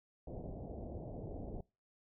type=low-pass noise; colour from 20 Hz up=pink; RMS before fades=-45 dBFS; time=0.27-1.61 s; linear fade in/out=5 ms; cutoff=720 Hz; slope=48 dB/octave; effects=noise-tail reverb RT60 0.3 s tail -25 dB re dry